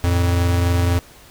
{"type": "tone pair together", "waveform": "square", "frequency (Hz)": [87.31, 111.12], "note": ["F2", "A2"], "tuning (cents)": [0, 18], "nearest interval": "major third", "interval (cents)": 418, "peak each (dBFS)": [-16, -25], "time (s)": [0.04, 0.99], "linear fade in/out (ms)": 0, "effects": ["pink hiss -45 dBFS RMS until 1.3 s"]}